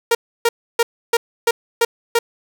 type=tone bursts; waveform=sawtooth; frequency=466.2 Hz; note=A#4; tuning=in tune; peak=-8 dBFS; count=7; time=0.11-2.19 s; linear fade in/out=5 ms; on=40 ms; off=300 ms; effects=none